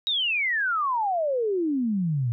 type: exponential sweep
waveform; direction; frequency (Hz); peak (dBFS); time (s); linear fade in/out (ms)
sine; down; 3855 to 113; -22; 0.07-2.32; 0
effects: none